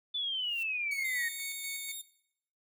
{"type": "exponential sweep", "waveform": "sine", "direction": "down", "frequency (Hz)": [3520, 1839], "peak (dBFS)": -31, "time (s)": [0.14, 1.29], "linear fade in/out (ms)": 10}
{"type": "noise with exponential growth", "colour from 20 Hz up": "blue", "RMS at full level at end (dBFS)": -48, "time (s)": [0.3, 0.63], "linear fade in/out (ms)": 2, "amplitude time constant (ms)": 71}
{"type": "tone with tremolo", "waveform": "sawtooth", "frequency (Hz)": 2217, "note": "C#7", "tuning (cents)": 0, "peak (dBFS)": -34, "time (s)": [0.91, 1.92], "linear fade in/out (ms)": 5, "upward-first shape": "square", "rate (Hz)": 4.1, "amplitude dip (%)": 45}
{"type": "tone with vibrato", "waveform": "5% pulse", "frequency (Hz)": 3670, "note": "A#7", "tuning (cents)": -28, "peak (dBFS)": -33, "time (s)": [1.04, 2.02], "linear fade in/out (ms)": 10, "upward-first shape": "square", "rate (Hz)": 10, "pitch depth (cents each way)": 18}
{"effects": ["noise-tail reverb RT60 0.7 s tail -18 dB re dry"]}